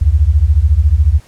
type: beating tone pair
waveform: sine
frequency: 67.8 / 81.8 Hz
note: C#2 / E2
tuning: -38 / -13 cents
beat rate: 14 Hz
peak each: -10 dBFS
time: 0.01-1.2 s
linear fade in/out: 10 ms
effects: pink hiss -46 dBFS RMS until 1.27 s + low-pass 11000 Hz 12 dB/octave